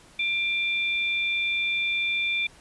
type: tone pair together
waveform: sine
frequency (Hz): 2377 / 3545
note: D7 / A7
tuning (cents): +20 / +12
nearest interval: perfect fifth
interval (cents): 692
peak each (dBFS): -24 / -30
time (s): 0.19-2.47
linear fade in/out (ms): 5
effects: pink hiss -53 dBFS RMS until 2.6 s + resampled to 24000 Hz